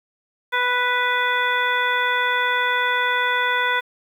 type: harmonic tone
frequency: 493.9 Hz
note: B4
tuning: in tune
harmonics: 1 / 2 / 3 / 4 / 5 / 7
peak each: -29 / -23 / -22 / -24 / -31 / -29 dBFS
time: 0.52-3.81 s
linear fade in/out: 20 ms
effects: 8-bit